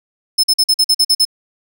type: tone bursts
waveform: 40% pulse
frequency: 5220 Hz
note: E8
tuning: 18 cents flat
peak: -8 dBFS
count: 9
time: 0.38-1.252 s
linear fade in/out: 10 ms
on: 56 ms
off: 46 ms
effects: none